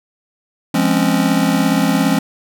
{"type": "chord", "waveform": "square", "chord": "Db major seventh", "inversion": "first", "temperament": "just", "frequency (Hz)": [173.24, 207.9, 259.9, 277.2], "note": ["F3", "Ab3", "C4", "Db4"], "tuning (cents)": [-14, 2, -11, 0], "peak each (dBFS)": -19, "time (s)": [0.74, 2.19], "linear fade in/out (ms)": 5, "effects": []}